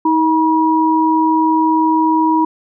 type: tone pair together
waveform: sine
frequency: 317.2 / 963 Hz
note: D#4 / B5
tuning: +33 / -44 cents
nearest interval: octave + perfect fifth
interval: 1923 cents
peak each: -13 dBFS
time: 0.05-2.45 s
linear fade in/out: 5 ms
effects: none